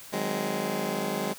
15% pulse chord, Ab dominant seventh, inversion second, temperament just, 155.74 / 186.89 / 207.7 / 259.6 Hz, Eb3 / Gb3 / Ab3 / C4, +2 / +18 / 0 / -13 cents, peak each -31 / -27 / -25 / -30 dBFS, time 0.12-1.34 s, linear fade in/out 20 ms, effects white hiss -46 dBFS RMS until 1.38 s

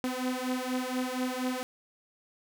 sawtooth beating tone pair, 252.1 / 256.3 Hz, B3 / C4, +36 / -36 cents, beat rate 4.2 Hz, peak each -29 dBFS, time 0.04-1.63 s, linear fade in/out 0 ms, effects none

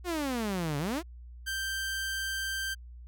sawtooth exponential two-way sweep, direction down then up, 369.7 to 138.59 to 369.7 Hz, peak -26 dBFS, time 0.04-1.03 s, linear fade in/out 50 ms, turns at 0.78 s
sawtooth tone, 1568 Hz, G6, in tune, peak -28 dBFS, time 1.46-2.75 s, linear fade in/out 20 ms
effects added 60 Hz sine -44 dBFS peak until 3.07 s

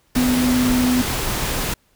sine tone in noise, 250 Hz, B3, 21 cents sharp, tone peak -15 dBFS, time 0.16-1.02 s, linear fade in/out 5 ms, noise pink, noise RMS -23 dBFS, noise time 0.15-1.74 s, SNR +5 dB, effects pink hiss -61 dBFS RMS until 1.95 s

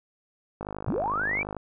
click train, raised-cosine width 1 ms, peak -20 dBFS, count 50, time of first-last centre 0.61-1.567 s, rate 51.2 Hz
sine linear sweep, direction up, 59.2 to 2381 Hz, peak -25 dBFS, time 0.87-1.43 s, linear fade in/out 5 ms
effects none

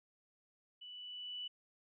sine tone with level ramp, 2967 Hz, F#7, 4 cents sharp, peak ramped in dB -49 to -40 dBFS, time 0.81-1.48 s, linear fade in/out 10 ms, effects none

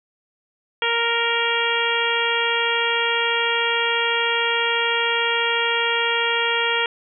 harmonic tone, 466.2 Hz, A#4, in tune, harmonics 1 / 2 / 3 / 4 / 5 / 6 / 7, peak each -26 / -26 / -26 / -26 / -26 / -26 / -26 dBFS, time 0.82-6.86 s, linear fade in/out 2 ms, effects none

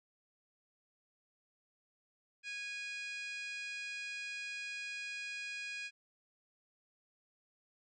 harmonic tone, 825 Hz, G#5, 12 cents flat, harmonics 2 / 3 / 4 / 5 / 6 / 7 / 8 / 9 / 10, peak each -47 / -42 / -54 / -54 / -52 / -61 / -62 / -61 / -63 dBFS, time 2.43-5.91 s, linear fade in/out 50 ms, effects none

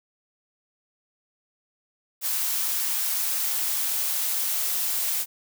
blue noise with high-pass filter sweep, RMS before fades -26 dBFS, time 2.21-5.26 s, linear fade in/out 50 ms, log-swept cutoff 870 to 510 Hz, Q 1.5, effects none

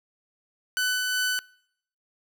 sawtooth tone with tremolo, 1500 Hz, F#6, 23 cents sharp, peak -19 dBFS, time 0.77-1.39 s, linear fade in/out 0 ms, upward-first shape sine, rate 2.7 Hz, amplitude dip 25%, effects noise-tail reverb RT60 0.7 s tail -25 dB re dry

